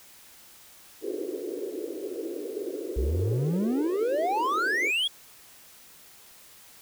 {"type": "band-pass noise", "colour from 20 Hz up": "white", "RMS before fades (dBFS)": -34, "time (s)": [1.01, 4.92], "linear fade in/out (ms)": 50, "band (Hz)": [320, 460], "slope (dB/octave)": 48}
{"type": "exponential sweep", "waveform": "triangle", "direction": "up", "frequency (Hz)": [57.8, 3411], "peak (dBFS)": -22, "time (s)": [2.96, 5.08], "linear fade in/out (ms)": 10}
{"effects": ["white hiss -52 dBFS RMS until 6.81 s"]}